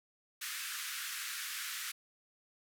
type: band-pass noise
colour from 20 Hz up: pink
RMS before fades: -41 dBFS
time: 0.41-1.92 s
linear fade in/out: 10 ms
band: 1300 to 16000 Hz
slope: 48 dB/octave
effects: none